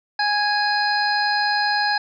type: harmonic tone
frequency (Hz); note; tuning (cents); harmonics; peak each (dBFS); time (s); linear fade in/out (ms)
829; G#5; -3; 1 / 2 / 3 / 5 / 6; -21 / -22 / -35 / -26 / -28; 0.19-1.98; 5
effects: none